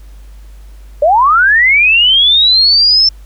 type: linear sweep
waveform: sine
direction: up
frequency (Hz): 554.4 to 5350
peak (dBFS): -5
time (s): 1.02-3.09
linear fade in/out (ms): 5
effects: added 50 Hz sine -31 dBFS peak until 3.25 s + pink hiss -49 dBFS RMS until 3.25 s